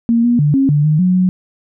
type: tone with pitch steps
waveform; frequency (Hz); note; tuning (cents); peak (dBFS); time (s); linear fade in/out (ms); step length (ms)
sine; 232.4 / 239.9 / 147.3 / 271 / 146.9 / 153 / 182.5 / 183.8; A#3 / A#3 / D3 / C#4 / D3 / D#3 / F#3 / F#3; -5 / +50 / +6 / -39 / +1 / -29 / -24 / -11; -9; 0.09-1.29; 0; 150
effects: none